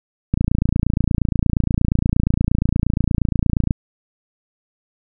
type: click train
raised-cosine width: 5 ms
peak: -4 dBFS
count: 97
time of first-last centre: 0.34-3.708 s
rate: 28.5 Hz
effects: none